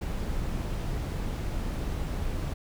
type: noise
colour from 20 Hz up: brown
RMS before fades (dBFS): -31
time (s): 0.01-2.54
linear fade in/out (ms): 10
effects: none